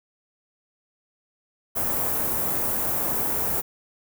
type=band-stop noise; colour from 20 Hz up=white; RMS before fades=-25 dBFS; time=1.75-3.62 s; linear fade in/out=20 ms; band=970 to 16000 Hz; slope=12 dB/octave; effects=none